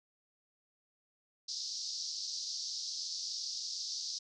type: band-pass noise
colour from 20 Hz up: pink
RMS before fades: -40 dBFS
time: 1.48-4.19 s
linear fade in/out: 10 ms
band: 4400 to 5800 Hz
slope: 48 dB/octave
effects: none